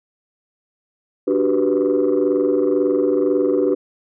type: chord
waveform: sine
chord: G major seventh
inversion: second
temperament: equal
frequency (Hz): 293.7 / 370 / 392 / 493.9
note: D4 / F#4 / G4 / B4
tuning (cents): 0 / 0 / 0 / 0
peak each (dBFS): -19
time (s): 1.27-3.75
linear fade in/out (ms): 10
effects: tanh soft clip ceiling -9 dBFS